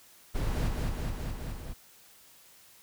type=noise with echo; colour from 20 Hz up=brown; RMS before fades=-29 dBFS; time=0.34-0.69 s; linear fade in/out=20 ms; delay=210 ms; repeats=5; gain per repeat=-2 dB; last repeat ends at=1.74 s; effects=white hiss -57 dBFS RMS until 2.82 s